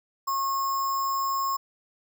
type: tone with sample-and-hold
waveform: sine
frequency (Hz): 1088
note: C#6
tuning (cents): -33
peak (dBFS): -24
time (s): 0.27-1.57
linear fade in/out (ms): 10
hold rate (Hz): 6300
effects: none